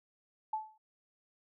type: tone with exponential decay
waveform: sine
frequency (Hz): 868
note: A5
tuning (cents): -24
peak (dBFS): -29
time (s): 0.53-0.78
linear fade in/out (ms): 5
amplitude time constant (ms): 54
effects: none